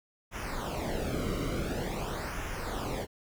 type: noise with flanger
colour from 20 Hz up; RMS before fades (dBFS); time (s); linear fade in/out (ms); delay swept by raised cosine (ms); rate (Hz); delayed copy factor
brown; -34; 0.31-3.07; 50; 0.23 to 1.18; 0.47; -0.75
effects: none